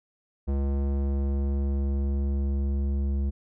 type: tone with low-pass filter sweep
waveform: square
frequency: 69.3 Hz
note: C#2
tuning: in tune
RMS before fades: -26 dBFS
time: 0.47-3.31 s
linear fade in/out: 20 ms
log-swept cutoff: 560 to 250 Hz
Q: 0.71
effects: none